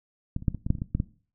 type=clicks; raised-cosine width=5 ms; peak=-16 / -27 / -10 / -20 / -17 / -9 / -22 / -28 / -17 / -12 / -13 dBFS; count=11; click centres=0.364 / 0.424 / 0.482 / 0.547 / 0.665 / 0.704 / 0.752 / 0.785 / 0.819 / 0.95 / 1.001 s; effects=noise-tail reverb RT60 0.4 s tail -18 dB re dry